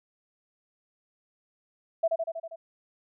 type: tone with echo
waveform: sine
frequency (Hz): 659.3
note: E5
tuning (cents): 0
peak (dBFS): -20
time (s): 2.03-2.08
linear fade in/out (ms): 10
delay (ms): 80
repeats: 6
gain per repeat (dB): -3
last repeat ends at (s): 2.56
effects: none